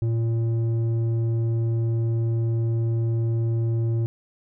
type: tone with low-pass filter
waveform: square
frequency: 114.8 Hz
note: A#2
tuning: 26 cents flat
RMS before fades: -23 dBFS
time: 0.02-4.06 s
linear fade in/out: 0 ms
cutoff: 290 Hz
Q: 1
effects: none